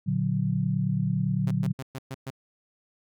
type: chord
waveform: sine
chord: Bb augmented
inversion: none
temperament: equal with one note detuned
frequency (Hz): 117.15 / 146.83 / 185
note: Bb2 / D3 / F#3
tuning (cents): +9 / 0 / 0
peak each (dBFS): -29 / -27 / -27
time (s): 0.06-1.73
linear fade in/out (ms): 20
type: tone bursts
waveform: sawtooth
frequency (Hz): 133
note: C3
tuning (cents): +29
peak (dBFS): -29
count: 6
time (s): 1.47-2.304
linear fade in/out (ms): 5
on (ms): 39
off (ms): 120
effects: none